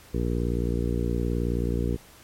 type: harmonic tone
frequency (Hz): 59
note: A#1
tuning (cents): +22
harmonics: 1 / 2 / 3 / 4 / 5 / 6 / 7 / 8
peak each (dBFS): -27 / -30 / -32 / -33 / -34 / -35 / -35 / -36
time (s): 0.13-1.97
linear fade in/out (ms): 20
effects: pink hiss -51 dBFS RMS until 2.23 s + MP3 64 kbps